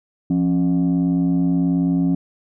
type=tone pair together; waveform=sine; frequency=173.5 / 272.2 Hz; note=F3 / C#4; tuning=-11 / -31 cents; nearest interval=minor sixth; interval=780 cents; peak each=-16 dBFS; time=0.3-2.15 s; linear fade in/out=5 ms; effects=tanh soft clip ceiling -12 dBFS